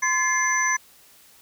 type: tone cluster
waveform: sine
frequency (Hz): 1031 / 1718 / 2103 / 6010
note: C6 / A6 / C7 / F#8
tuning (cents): -26 / -42 / +8 / +26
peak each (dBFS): -25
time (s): 0.02-0.77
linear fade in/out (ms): 10
effects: white hiss -53 dBFS RMS until 1.41 s